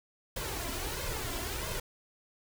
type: noise with flanger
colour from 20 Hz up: pink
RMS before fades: -36 dBFS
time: 0.36-1.8 s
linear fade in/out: 5 ms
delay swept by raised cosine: 1.9 to 3 ms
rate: 1.5 Hz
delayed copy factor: +0.7
effects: none